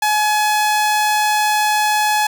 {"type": "tone", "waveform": "sawtooth", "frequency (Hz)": 847, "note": "G#5", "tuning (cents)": 34, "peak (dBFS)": -10, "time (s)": [0.02, 2.27], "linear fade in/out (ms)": 5, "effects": []}